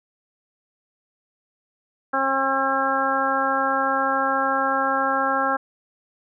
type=harmonic tone; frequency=269.3 Hz; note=C#4; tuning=50 cents flat; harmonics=1 / 2 / 3 / 4 / 5 / 6; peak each=-30 / -27 / -25 / -26 / -24 / -27 dBFS; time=2.13-5.57 s; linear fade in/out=10 ms; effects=none